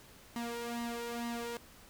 sawtooth tone with flanger, 235.7 Hz, A#3, 19 cents sharp, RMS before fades -39 dBFS, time 0.36-1.57 s, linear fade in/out 0 ms, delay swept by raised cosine 1 to 2.1 ms, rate 2.2 Hz, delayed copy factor +0.7, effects pink hiss -57 dBFS RMS until 1.89 s

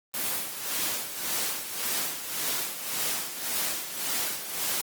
white noise with tremolo, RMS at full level -28 dBFS, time 0.14-4.81 s, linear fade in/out 0 ms, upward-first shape sine, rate 1.8 Hz, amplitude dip 65%, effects high-pass 150 Hz 12 dB/octave + Opus 24 kbps

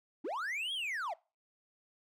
triangle linear two-way sweep, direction up then down, 238.5 to 3353 to 580 Hz, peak -33 dBFS, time 0.24-1.14 s, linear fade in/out 10 ms, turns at 0.73 s, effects noise-tail reverb RT60 0.3 s tail -22 dB re dry

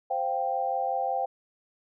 sine chord, C suspended fourth, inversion none, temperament equal, 523.3 / 698.5 / 784 Hz, C5 / F5 / G5, 0 / 0 / 0 cents, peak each -32 / -31 / -28 dBFS, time 0.1-1.26 s, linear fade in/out 10 ms, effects none

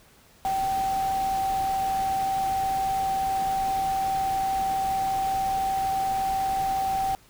sine tone in noise, 773 Hz, G5, 24 cents flat, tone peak -23 dBFS, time 0.45-7.15 s, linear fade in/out 0 ms, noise pink, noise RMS -38 dBFS, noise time 0.45-7.15 s, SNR +12 dB, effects pink hiss -56 dBFS RMS until 7.29 s

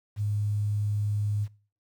sine tone with quantisation, 103.83 Hz, G#2, in tune, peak -25 dBFS, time 0.16-1.48 s, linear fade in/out 50 ms, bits 9, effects noise-tail reverb RT60 0.4 s tail -22 dB re dry

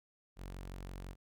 sawtooth tone, 46 Hz, F#1, 9 cents flat, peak -40 dBFS, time 0.36-1.16 s, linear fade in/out 50 ms, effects none

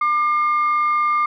sine tone pair together, 1199.3 / 2140 Hz, D6 / C7, +36 / +38 cents, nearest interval minor seventh, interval 1002 cents, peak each -15 / -25 dBFS, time 0.01-1.26 s, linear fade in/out 5 ms, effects tanh soft clip ceiling -9 dBFS

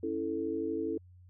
sine chord, A major, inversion first, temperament equal, 277.2 / 329.6 / 440 Hz, C#4 / E4 / A4, 0 / 0 / 0 cents, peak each -38 / -34 / -35 dBFS, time 0.03-0.98 s, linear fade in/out 5 ms, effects added 90 Hz sine -53 dBFS peak until 1.29 s

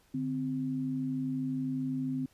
sine tone pair together, 147.66 / 260 Hz, D3 / C4, +10 / -11 cents, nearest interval minor seventh, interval 979 cents, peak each -37 / -31 dBFS, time 0.14-2.26 s, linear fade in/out 5 ms, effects pink hiss -66 dBFS RMS until 2.33 s + resampled to 32000 Hz

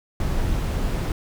brown noise, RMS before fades -23 dBFS, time 0.2-1.12 s, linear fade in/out 2 ms, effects none

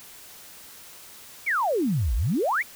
sine exponential two-way sweep, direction down then up, 2411 to 49 to 2411 Hz, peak -21 dBFS, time 1.46-2.63 s, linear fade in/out 20 ms, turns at 2.15 s, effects white hiss -46 dBFS RMS until 2.75 s

